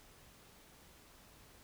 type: silence
effects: pink hiss -61 dBFS RMS until 1.63 s